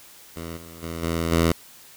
10% pulse tone with level steps, 83.1 Hz, E2, 15 cents sharp, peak -24 / -33 / -22 / -15 / -9 dBFS, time 0.36-1.52 s, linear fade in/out 5 ms, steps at 0.56 / 0.82 / 1.02 / 1.31 s, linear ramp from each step 20 ms, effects white hiss -48 dBFS RMS until 1.96 s

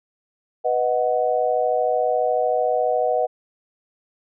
sine chord, B major, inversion none, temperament equal with one note detuned, 493.9 / 626.2 / 740 Hz, B4 / D#5 / F#5, 0 / +11 / 0 cents, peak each -22 dBFS, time 0.64-3.27 s, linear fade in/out 20 ms, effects none

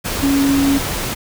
sine tone in noise, 277.2 Hz, C#4, in tune, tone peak -12 dBFS, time 0.22-0.79 s, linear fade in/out 20 ms, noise pink, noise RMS -22 dBFS, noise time 0.04-1.15 s, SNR +7 dB, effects none

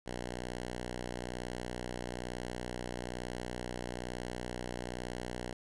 5% pulse tone, 61.1 Hz, B1, 18 cents flat, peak -27 dBFS, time 0.06-5.53 s, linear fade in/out 5 ms, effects resampled to 24000 Hz

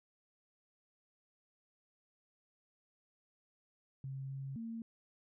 sine tone with pitch steps, 134.8 / 135.9 / 227.9 Hz, C#3 / C#3 / A#3, -48 / -34 / -39 cents, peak -40 dBFS, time 4.04-4.82 s, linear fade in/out 2 ms, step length 260 ms, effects none

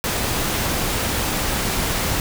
pink noise, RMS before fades -22 dBFS, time 0.04-2.2 s, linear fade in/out 0 ms, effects none

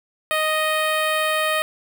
10% pulse tone with notch filter, 622.3 Hz, D#5, in tune, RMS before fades -21 dBFS, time 0.31-1.62 s, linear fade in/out 0 ms, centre 6000 Hz, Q 0.71, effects none

